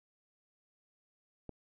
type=click; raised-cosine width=2 ms; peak=-30 dBFS; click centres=1.493 s; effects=none